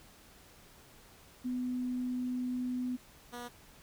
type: tone pair in turn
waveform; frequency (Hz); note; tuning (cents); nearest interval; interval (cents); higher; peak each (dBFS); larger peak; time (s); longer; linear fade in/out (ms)
sine / 10% pulse; 250.2 / 242; B3 / B3; +23 / -35; minor second; 58; first; -32 / -33; first; 1.44-2.97 / 3.32-3.49; first; 20
effects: pink hiss -58 dBFS RMS until 3.82 s